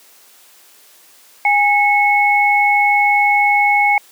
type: tone pair together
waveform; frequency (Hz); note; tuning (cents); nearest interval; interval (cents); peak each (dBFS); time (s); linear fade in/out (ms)
sine; 820.9 / 2194; G#5 / C#7; -20 / -18; octave + perfect fourth; 1702; -13; 1.45-3.98; 2
effects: white hiss -47 dBFS RMS until 4.11 s + high-pass 300 Hz 12 dB/octave

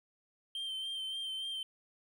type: tone with vibrato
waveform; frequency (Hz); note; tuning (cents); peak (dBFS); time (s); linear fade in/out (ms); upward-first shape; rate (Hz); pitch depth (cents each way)
triangle; 3136; G7; 0; -35; 0.55-1.63; 2; sine; 3.5; 27
effects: none

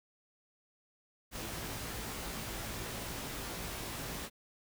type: noise with comb filter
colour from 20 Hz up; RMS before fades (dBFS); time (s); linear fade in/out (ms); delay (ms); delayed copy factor
pink; -41; 1.31-4.3; 50; 18; +0.55
effects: none

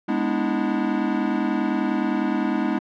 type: chord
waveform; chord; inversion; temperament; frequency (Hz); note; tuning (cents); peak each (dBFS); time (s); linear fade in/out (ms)
square; E dominant seventh; first; equal with one note detuned; 207.7 / 246.9 / 293.7 / 323.6; G#3 / B3 / D4 / E4; 0 / 0 / 0 / -32; -27; 0.08-2.79; 10
effects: low-pass 2000 Hz 12 dB/octave

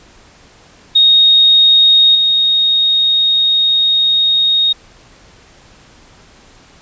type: tone with level steps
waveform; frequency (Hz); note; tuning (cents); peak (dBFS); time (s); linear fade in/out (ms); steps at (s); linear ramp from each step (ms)
sine; 3729; A#7; 0; -5 / -9; 0.95-4.73; 10; 2.15; 2
effects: pink hiss -44 dBFS RMS until 6.81 s + resampled to 16000 Hz

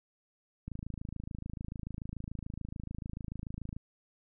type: click train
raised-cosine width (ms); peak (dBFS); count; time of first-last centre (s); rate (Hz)
5; -27; 84; 0.68-3.766; 26.9
effects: none

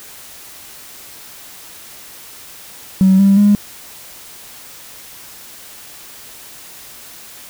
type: tone with pitch steps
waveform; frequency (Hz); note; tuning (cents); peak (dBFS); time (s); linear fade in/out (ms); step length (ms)
triangle; 189.9 / 197 / 205.1; F#3 / G3 / G#3; +45 / +9 / -21; -3; 3.01-3.55; 0; 180
effects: tanh soft clip ceiling -4 dBFS + white hiss -37 dBFS RMS until 7.49 s

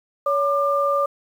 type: tone pair together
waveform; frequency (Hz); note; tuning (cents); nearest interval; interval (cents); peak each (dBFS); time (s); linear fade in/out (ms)
sine; 564 / 1195.1; C#5 / D6; +30 / +30; octave + minor second; 1300; -20; 0.26-1.06; 5
effects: 8-bit

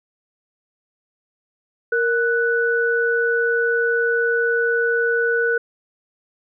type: tone pair together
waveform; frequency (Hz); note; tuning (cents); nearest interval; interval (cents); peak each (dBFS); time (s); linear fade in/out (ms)
sine; 465.9 / 1484; A#4 / F#6; -1 / +5; octave + minor sixth; 2006; -19; 1.92-5.58; 5
effects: none

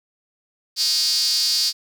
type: tone with high-pass filter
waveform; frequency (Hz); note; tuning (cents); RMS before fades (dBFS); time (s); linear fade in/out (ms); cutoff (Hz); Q
sawtooth; 311.1; D#4; 0; -20; 0.76-1.73; 50; 4700; 8.4
effects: none

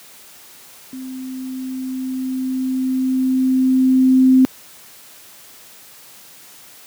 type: tone with level ramp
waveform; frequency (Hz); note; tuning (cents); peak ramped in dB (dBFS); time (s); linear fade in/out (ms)
sine; 259.6; C4; -13; -28 to -7; 0.93-4.45; 0
effects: white hiss -43 dBFS RMS until 6.86 s + high-pass 100 Hz 12 dB/octave

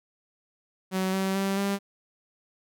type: tone with pitch steps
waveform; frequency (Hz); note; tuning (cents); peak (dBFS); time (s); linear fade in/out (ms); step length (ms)
sawtooth; 188.2 / 191.6 / 195.06 / 198.59; F#3 / G3 / G3 / G3; +30 / -39 / -8 / +23; -21; 0.91-1.79; 50; 220
effects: none

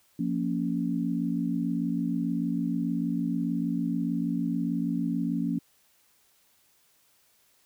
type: chord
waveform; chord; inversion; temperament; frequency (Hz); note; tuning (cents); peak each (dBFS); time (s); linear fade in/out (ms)
sine; Bb minor; second; just; 174.81 / 233.1 / 279.7; F3 / Bb3 / Db4; +2 / 0 / +16; -30; 0.19-5.59; 5
effects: white hiss -65 dBFS RMS until 7.65 s

